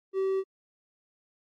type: tone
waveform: triangle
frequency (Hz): 384.1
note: G4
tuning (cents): -35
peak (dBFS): -23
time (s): 0.13-0.44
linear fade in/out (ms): 50
effects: AAC 48 kbps